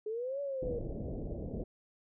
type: linear two-way sweep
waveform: sine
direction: up then down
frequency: 418.8 to 572 to 467.3 Hz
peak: -34 dBFS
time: 0.06-0.79 s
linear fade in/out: 5 ms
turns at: 0.41 s
type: low-pass noise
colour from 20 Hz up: pink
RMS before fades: -39 dBFS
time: 0.62-1.64 s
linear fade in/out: 5 ms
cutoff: 620 Hz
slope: 48 dB/octave
effects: none